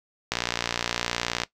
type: click train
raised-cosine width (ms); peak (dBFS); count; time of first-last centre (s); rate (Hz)
0.2; -7; 67; 0.32-1.435; 59.2
effects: noise-tail reverb RT60 0.1 s tail -18 dB re dry